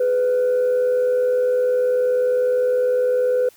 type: tone pair together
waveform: sine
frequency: 419.6 / 499.7 Hz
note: G#4 / B4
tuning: +18 / +20 cents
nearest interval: minor third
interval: 302 cents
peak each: -25 / -14 dBFS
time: 0-3.49 s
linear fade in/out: 5 ms
effects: tanh soft clip ceiling -13 dBFS + white hiss -52 dBFS RMS until 3.56 s